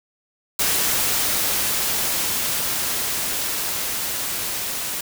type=noise with level ramp; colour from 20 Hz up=white; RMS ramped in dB=-20 to -27 dBFS; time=0.59-5.01 s; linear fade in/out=5 ms; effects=none